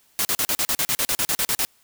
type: noise bursts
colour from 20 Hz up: white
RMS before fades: -22 dBFS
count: 15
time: 0.19-1.65 s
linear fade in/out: 0 ms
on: 60 ms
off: 40 ms
effects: white hiss -60 dBFS RMS until 1.83 s